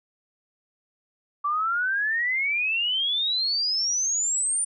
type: exponential sweep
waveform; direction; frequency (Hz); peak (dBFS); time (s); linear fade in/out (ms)
sine; up; 1148 to 9300; -22; 1.44-4.65; 10
effects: none